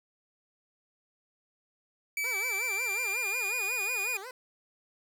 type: tone with pitch glide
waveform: 45% pulse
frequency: 2300 to 2451 Hz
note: D7 to D#7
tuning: -37 to -27 cents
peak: -29 dBFS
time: 2.17-4.17 s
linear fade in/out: 2 ms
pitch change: +110 cents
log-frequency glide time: 2.32-3.61 s
type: tone with vibrato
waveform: 15% pulse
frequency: 443 Hz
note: A4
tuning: 12 cents sharp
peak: -34 dBFS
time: 2.24-4.31 s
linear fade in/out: 2 ms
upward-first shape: sine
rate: 5.5 Hz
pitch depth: 260 cents each way
effects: none